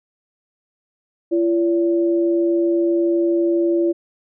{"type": "tone pair together", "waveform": "sine", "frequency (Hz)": [340.2, 572.1], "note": ["F4", "D5"], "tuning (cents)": [-45, -45], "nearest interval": "major sixth", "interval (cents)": 900, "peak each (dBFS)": [-15, -24], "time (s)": [1.31, 3.93], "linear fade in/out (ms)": 20, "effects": []}